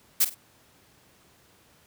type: noise with echo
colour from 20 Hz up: blue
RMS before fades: -20 dBFS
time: 0.2-0.25 s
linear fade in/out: 10 ms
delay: 49 ms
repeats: 2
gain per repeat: -12 dB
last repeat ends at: 0.348 s
effects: pink hiss -59 dBFS RMS until 1.86 s + high-pass 80 Hz 12 dB/octave